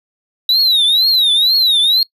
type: tone with vibrato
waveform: triangle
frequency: 3876 Hz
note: B7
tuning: 33 cents flat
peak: -8 dBFS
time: 0.49-2.03 s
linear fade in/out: 2 ms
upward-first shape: triangle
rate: 2.1 Hz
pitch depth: 200 cents each way
effects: noise-tail reverb RT60 0.1 s tail -24 dB re dry